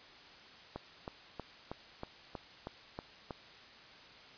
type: click train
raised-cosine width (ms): 1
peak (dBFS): -26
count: 9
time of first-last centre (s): 0.76-3.308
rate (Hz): 3.14
effects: white hiss -55 dBFS RMS until 4.37 s + resampled to 11025 Hz